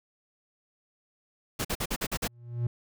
pink noise bursts, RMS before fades -30 dBFS, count 7, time 1.59-2.278 s, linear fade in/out 10 ms, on 58 ms, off 47 ms
triangle tone with exponential growth, 119.4 Hz, A#2, 42 cents sharp, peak -21 dBFS, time 2.24-2.67 s, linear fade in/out 5 ms, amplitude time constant 92 ms
effects none

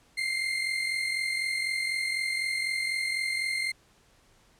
35% pulse tone pair together, 2093 / 2137 Hz, C7 / C7, 0 / +36 cents, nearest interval unison, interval 36 cents, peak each -27 / -32 dBFS, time 0.17-3.72 s, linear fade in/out 10 ms, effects pink hiss -62 dBFS RMS until 4.59 s + low-pass 10000 Hz 12 dB/octave

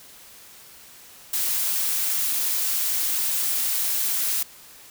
blue noise, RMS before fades -24 dBFS, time 1.33-4.43 s, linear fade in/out 5 ms, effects white hiss -47 dBFS RMS until 4.9 s

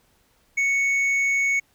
sine tone with hard clipping, 2217 Hz, C#7, in tune, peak -20 dBFS, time 0.57-1.6 s, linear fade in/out 10 ms, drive 4 dB, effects pink hiss -63 dBFS RMS until 1.74 s

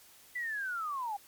sine linear sweep, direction down, 2000 to 784 Hz, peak -33 dBFS, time 0.35-1.17 s, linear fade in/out 10 ms, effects white hiss -58 dBFS RMS until 1.27 s + MP3 96 kbps

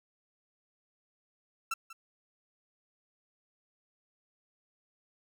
30% pulse tone with echo, 1340 Hz, E6, 28 cents sharp, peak -28 dBFS, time 1.71-1.74 s, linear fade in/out 5 ms, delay 190 ms, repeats 1, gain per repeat -15 dB, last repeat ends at 1.93 s, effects none

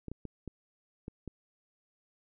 clicks, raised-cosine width 3 ms, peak -27 dBFS, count 6, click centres 0.083 / 0.116 / 0.253 / 0.477 / 1.081 / 1.277 s, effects none

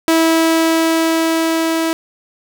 sawtooth tone with level ramp, 325.9 Hz, E4, 20 cents flat, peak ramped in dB -6 to -11 dBFS, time 0.08-1.93 s, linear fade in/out 0 ms, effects none

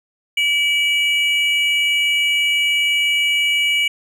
triangle tone pair together, 2303 / 2910 Hz, D7 / F#7, -34 / -29 cents, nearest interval major third, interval 405 cents, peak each -15 / -17 dBFS, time 0.37-3.88 s, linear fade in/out 5 ms, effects none

